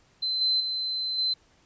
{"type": "tone with level steps", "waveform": "sine", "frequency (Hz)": 4070, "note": "C8", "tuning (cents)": -49, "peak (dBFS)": [-25, -21, -27, -23], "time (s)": [0.22, 1.34], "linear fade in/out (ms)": 10, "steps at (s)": [0.41, 0.6, 1.18], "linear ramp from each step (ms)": 5, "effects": ["pink hiss -62 dBFS RMS until 1.65 s", "resampled to 16000 Hz"]}